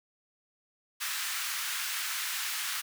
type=high-pass noise; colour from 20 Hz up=pink; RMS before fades=-34 dBFS; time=1-2.82 s; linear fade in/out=20 ms; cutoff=1300 Hz; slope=24 dB/octave; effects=none